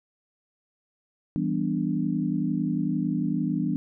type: chord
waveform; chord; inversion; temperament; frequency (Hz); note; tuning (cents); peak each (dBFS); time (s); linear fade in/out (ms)
sine; E minor seventh; none; equal; 164.81 / 196 / 246.9 / 293.7; E3 / G3 / B3 / D4; 0 / 0 / 0 / 0; -29; 1.36-3.76; 0
effects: none